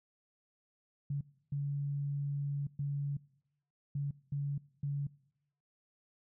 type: tone bursts at uneven times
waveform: sine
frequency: 142.1 Hz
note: C#3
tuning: 43 cents sharp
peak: -32 dBFS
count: 6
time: 1.1-1.21 / 1.52-2.67 / 2.79-3.17 / 3.95-4.11 / 4.32-4.58 / 4.83-5.07 s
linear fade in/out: 5 ms
effects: noise-tail reverb RT60 0.9 s tail -23 dB re dry